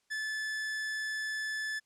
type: tone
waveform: 45% pulse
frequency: 1737 Hz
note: A6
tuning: 23 cents flat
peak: -33 dBFS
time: 0.1-1.8 s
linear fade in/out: 20 ms
effects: white hiss -75 dBFS RMS until 1.85 s + low-pass 8000 Hz 12 dB/octave